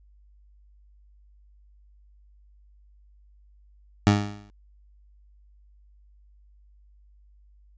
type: tone with exponential decay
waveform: 20% pulse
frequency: 102.7 Hz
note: G#2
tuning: 19 cents flat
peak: -8 dBFS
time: 4.07-4.5 s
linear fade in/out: 0 ms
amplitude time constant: 92 ms
effects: added 50 Hz sine -53 dBFS peak until 7.77 s + resampled to 16000 Hz